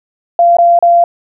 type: tone with dropouts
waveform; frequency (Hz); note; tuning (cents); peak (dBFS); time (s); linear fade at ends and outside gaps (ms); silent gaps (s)
sine; 689; F5; -24; -4; 0.39-1.04; 2; 0.569-0.585 / 0.79-0.825
effects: none